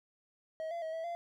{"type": "tone with pitch steps", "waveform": "triangle", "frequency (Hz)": [637, 681, 639, 652, 687], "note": ["D#5", "F5", "D#5", "E5", "F5"], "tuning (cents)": [41, -44, 46, -19, -29], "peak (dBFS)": -34, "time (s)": [0.6, 1.15], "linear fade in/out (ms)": 0, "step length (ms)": 110, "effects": []}